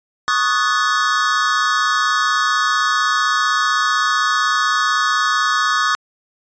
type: chord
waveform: square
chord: D# half-diminished seventh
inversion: third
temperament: equal with one note detuned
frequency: 1108.7 / 1244.5 / 1480 / 1728.8 Hz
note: C#6 / D#6 / F#6 / A6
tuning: 0 / 0 / 0 / -31 cents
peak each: -22 / -19 / -22 / -22 dBFS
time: 0.28-5.95 s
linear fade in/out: 0 ms
effects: resampled to 16000 Hz

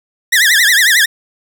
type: tone with vibrato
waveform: sawtooth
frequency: 1803 Hz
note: A6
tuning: 42 cents sharp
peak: -4 dBFS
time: 0.32-1.06 s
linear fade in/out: 10 ms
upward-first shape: triangle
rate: 11 Hz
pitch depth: 230 cents each way
effects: none

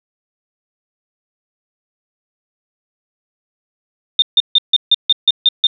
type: tone bursts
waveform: sine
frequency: 3625 Hz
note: A#7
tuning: 49 cents flat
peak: -6 dBFS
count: 9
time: 4.19-5.669 s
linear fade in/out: 2 ms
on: 31 ms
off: 150 ms
effects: none

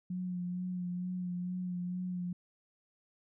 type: tone with vibrato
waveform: sine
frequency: 179.9 Hz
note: F#3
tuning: 48 cents flat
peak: -34 dBFS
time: 0.1-2.33 s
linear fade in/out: 5 ms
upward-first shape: sine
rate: 2.2 Hz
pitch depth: 25 cents each way
effects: none

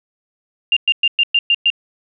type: tone bursts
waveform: sine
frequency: 2794 Hz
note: F7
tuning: in tune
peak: -10 dBFS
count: 7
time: 0.72-1.702 s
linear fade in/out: 2 ms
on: 46 ms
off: 110 ms
effects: none

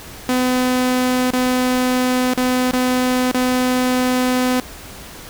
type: tone with dropouts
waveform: sawtooth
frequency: 252.7 Hz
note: B3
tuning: 40 cents sharp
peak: -11 dBFS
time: 0.29-4.6 s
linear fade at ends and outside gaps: 0 ms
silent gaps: 1.305-1.334 / 2.335-2.375 / 2.71-2.734 / 3.314-3.346 s
effects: pink hiss -36 dBFS RMS until 5.29 s

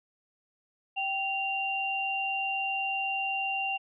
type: tone pair together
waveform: sine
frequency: 778.4 / 2774 Hz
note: G5 / F7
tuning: -12 / -12 cents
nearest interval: octave + minor seventh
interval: 2200 cents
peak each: -32 / -30 dBFS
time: 0.96-3.78 s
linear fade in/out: 20 ms
effects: none

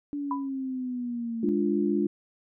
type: exponential sweep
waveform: sine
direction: down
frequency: 290.5 to 223.4 Hz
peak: -29 dBFS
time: 0.13-1.49 s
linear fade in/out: 0 ms
type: tone with exponential decay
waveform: sine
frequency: 993 Hz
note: B5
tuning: 9 cents sharp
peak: -24 dBFS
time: 0.31-0.49 s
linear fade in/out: 2 ms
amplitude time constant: 39 ms
type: chord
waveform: sine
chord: D diminished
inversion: second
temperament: equal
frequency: 207.7 / 293.7 / 349.2 Hz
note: Ab3 / D4 / F4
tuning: 0 / 0 / 0 cents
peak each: -27 dBFS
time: 1.43-2.07 s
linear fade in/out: 5 ms
effects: none

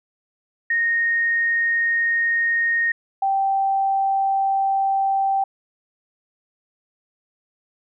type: tone pair in turn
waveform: sine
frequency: 1856 / 780.4 Hz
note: A#6 / G5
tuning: -8 / -8 cents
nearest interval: octave + minor third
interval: 1500 cents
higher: first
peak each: -17 dBFS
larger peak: neither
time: 0.7-2.92 / 3.22-5.44 s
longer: neither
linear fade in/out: 5 ms
effects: none

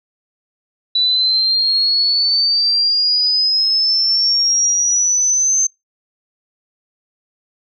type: exponential sweep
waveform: sine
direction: up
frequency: 3951 to 6290 Hz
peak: -12 dBFS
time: 0.95-5.67 s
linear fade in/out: 5 ms
effects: noise-tail reverb RT60 0.2 s tail -25 dB re dry

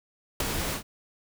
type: noise with ADSR envelope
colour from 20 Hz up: pink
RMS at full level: -23 dBFS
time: 0.4-0.83 s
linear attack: 4 ms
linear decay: 11 ms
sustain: -7 dB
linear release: 91 ms
effects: none

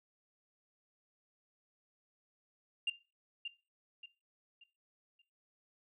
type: tone with echo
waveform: sine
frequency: 2794 Hz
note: F7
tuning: in tune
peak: -28 dBFS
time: 2.87-2.9 s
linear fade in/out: 5 ms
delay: 580 ms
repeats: 4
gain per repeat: -9 dB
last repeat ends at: 5.22 s
effects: noise-tail reverb RT60 0.3 s tail -18 dB re dry + tanh soft clip ceiling -28 dBFS

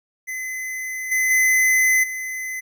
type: tone with level steps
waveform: square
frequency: 2034 Hz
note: C7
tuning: 50 cents flat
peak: -27 / -18 / -15 / -27 dBFS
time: 0.27-2.61 s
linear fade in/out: 20 ms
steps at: 1.11 / 1.3 / 2.03 s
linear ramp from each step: 10 ms
effects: none

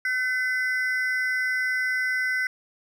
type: ring-modulated tone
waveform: triangle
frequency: 1773 Hz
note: A6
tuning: 13 cents sharp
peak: -18 dBFS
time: 0.05-2.47 s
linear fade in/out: 2 ms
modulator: 252 Hz
effects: none

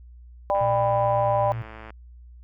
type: harmonic tone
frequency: 198.6 Hz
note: G3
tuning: 23 cents sharp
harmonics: 3 / 4 / 5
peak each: -22 / -24 / -26 dBFS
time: 0.5-1.52 s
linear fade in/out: 0 ms
type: click train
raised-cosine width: 0.5 ms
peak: -26 dBFS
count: 150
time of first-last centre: 0.55-1.905 s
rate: 110 Hz
type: tone with pitch glide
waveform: sine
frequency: 118.6 to 116.23 Hz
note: A#2 to A#2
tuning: +30 to -5 cents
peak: -28 dBFS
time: 0.61-1.62 s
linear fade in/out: 0 ms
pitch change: -35 cents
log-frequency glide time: 1.26-1.34 s
effects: added 60 Hz sine -43 dBFS peak until 2.43 s

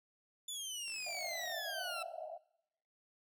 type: exponential sweep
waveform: 20% pulse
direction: down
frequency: 3520 to 1318.5 Hz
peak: -35 dBFS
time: 0.48-2.03 s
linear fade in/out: 5 ms
type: click train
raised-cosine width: 0.2 ms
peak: -40 dBFS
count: 32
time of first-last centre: 0.88-1.518 s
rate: 48.6 Hz
type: band-pass noise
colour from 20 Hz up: pink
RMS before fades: -46 dBFS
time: 1.06-2.38 s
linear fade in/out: 10 ms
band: 630 to 730 Hz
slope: 96 dB/octave
effects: noise-tail reverb RT60 0.9 s tail -23 dB re dry

